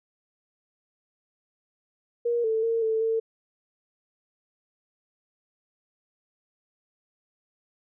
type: tone with pitch steps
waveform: sine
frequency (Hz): 473.7 / 443.5 / 457.1 / 442.9 / 449.2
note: A#4 / A4 / A#4 / A4 / A4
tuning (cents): +28 / +14 / -34 / +11 / +36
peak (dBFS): -22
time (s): 2.25-3.2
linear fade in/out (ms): 10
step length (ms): 190
effects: none